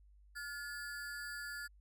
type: ring-modulated tone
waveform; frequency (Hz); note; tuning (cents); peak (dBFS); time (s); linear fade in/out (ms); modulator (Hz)
square; 1568; G6; 0; -40; 0.35-1.68; 20; 146
effects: added 50 Hz sine -60 dBFS peak until 1.8 s